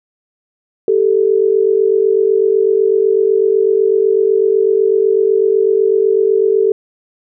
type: tone pair together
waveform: sine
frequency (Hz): 392 / 440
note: G4 / A4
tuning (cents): 0 / 0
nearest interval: major second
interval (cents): 200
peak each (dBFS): -12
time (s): 0.88-6.72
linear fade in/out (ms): 2
effects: none